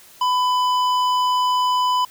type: tone with hard clipping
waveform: triangle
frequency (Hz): 1000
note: B5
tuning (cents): +21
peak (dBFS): -18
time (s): 0.21-2.05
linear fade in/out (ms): 5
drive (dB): 14
effects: white hiss -47 dBFS RMS until 2.1 s